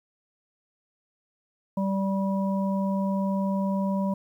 harmonic tone, 194.4 Hz, G3, 14 cents flat, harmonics 1 / 3 / 5, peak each -24 / -32 / -34 dBFS, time 1.77-4.14 s, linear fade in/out 5 ms, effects 10-bit

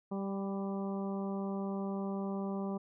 harmonic tone with a mistuned harmonic, 196 Hz, G3, in tune, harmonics 1 / 2 / 3 / 4 / 5 / 6, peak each -35 / -41 / -45 / -47 / -49 / -51 dBFS, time 0.11-2.78 s, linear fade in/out 10 ms, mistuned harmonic 5, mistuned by +19 cents, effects none

